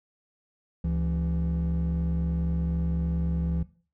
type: tone pair together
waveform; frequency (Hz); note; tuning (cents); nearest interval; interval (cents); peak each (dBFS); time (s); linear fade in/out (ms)
triangle; 70.6 / 167.92; C#2 / E3; +32 / +32; octave + minor third; 1500; -24 / -24; 0.84-3.63; 5
effects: noise-tail reverb RT60 0.4 s tail -19 dB re dry + tanh soft clip ceiling -20 dBFS